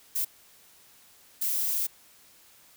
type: noise bursts at uneven times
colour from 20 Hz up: violet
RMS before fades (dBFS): -28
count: 2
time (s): 0.15-0.25 / 1.41-1.87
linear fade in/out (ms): 10
effects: white hiss -57 dBFS RMS until 2.76 s